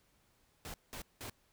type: noise bursts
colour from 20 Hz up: pink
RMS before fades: -45 dBFS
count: 3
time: 0.65-1.297 s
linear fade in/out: 0 ms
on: 89 ms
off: 190 ms
effects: pink hiss -72 dBFS RMS until 1.52 s